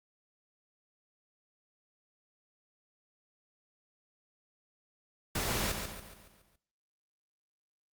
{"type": "noise with echo", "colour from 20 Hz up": "pink", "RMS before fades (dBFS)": -33, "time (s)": [5.35, 5.72], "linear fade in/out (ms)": 5, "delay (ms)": 140, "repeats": 6, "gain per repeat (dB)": -6, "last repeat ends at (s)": 6.56, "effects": ["noise-tail reverb RT60 0.6 s tail -20 dB re dry", "Opus 48 kbps"]}